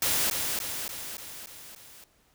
white noise with echo, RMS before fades -26 dBFS, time 0.02-0.3 s, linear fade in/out 2 ms, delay 290 ms, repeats 6, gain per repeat -4 dB, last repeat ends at 2.04 s, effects pink hiss -65 dBFS RMS until 2.34 s

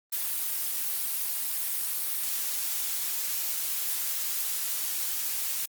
blue noise, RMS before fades -30 dBFS, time 0.12-5.66 s, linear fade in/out 10 ms, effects Opus 32 kbps

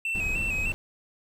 triangle tone with vibrato, 2611 Hz, E7, 17 cents flat, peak -25 dBFS, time 0.05-0.72 s, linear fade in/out 2 ms, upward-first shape square, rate 3.3 Hz, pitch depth 48 cents each way
brown noise, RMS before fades -33 dBFS, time 0.15-0.74 s, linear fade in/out 0 ms
effects none

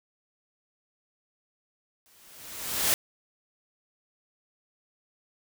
white noise with exponential growth, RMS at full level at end -22 dBFS, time 2.06-2.94 s, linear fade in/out 0 ms, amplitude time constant 190 ms, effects none

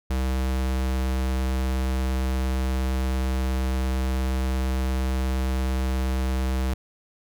square tone, 64.9 Hz, C2, 13 cents flat, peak -23 dBFS, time 0.1-6.74 s, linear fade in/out 5 ms, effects none

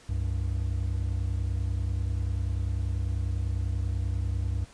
triangle tone pair together, 66.5 / 96.69 Hz, C2 / G2, +29 / -23 cents, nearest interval tritone, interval 648 cents, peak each -27 dBFS, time 0.09-4.65 s, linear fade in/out 5 ms, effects pink hiss -54 dBFS RMS until 4.73 s + resampled to 22050 Hz

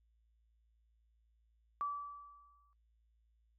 sine tone with exponential decay, 1155 Hz, D6, 29 cents flat, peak -33 dBFS, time 1.81-2.73 s, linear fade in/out 0 ms, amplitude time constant 200 ms, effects noise-tail reverb RT60 0.1 s tail -24 dB re dry + added 56 Hz sine -70 dBFS peak until 3.58 s

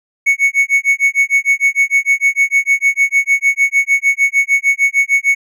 triangle tone with tremolo, 2217 Hz, C#7, in tune, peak -5 dBFS, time 0.26-5.35 s, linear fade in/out 10 ms, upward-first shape sine, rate 6.6 Hz, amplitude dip 100%, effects none

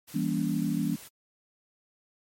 white noise, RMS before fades -47 dBFS, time 0.07-1.09 s, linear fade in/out 20 ms
sine chord, E diminished seventh, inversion none, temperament just, 164.81 / 197.78 / 237.3 / 284.8 Hz, E3 / G3 / Bb3 / Db4, 0 / +16 / +31 / +47 cents, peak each -31 dBFS, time 0.14-0.96 s, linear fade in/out 10 ms
effects MP3 64 kbps

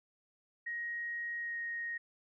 sine tone with pitch glide, 1883 to 1868.9 Hz, A#6 to A#6, +17 to +4 cents, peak -36 dBFS, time 0.66-1.98 s, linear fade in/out 10 ms, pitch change -13 cents, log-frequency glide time 1.39-1.57 s, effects none

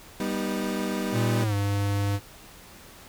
30% pulse chord, G augmented, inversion none, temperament equal with one note detuned, 196 / 243.3 / 311.1 Hz, G3 / B3 / D#4, 0 / -26 / 0 cents, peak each -27 / -29 / -30 dBFS, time 0.2-1.44 s, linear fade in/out 2 ms
square tone with pitch glide, 115.7 to 100.72 Hz, A#2 to G2, -13 to +47 cents, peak -24 dBFS, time 1.12-2.2 s, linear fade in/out 50 ms, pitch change -240 cents, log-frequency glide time 1.4-1.54 s
effects pink hiss -48 dBFS RMS until 3.08 s

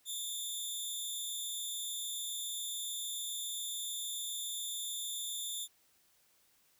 15% pulse tone with amplitude modulation, 3564 Hz, A7, 22 cents sharp, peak -27 dBFS, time 0.05-5.68 s, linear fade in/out 50 ms, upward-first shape sine, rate 227 Hz, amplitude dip 70%, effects white hiss -70 dBFS RMS until 6.79 s

